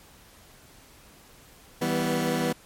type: chord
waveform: 20% pulse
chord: E minor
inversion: none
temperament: equal with one note detuned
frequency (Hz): 162.64 / 196 / 246.9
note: E3 / G3 / B3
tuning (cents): -23 / 0 / 0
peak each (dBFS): -24 / -26 / -22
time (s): 1.81-2.53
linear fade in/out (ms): 10
effects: pink hiss -53 dBFS RMS until 2.65 s + MP3 64 kbps